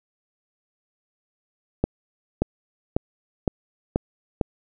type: accelerating click train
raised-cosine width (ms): 2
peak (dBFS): -6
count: 6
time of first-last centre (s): 1.84-4.412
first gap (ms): 580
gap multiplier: 0.94
effects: none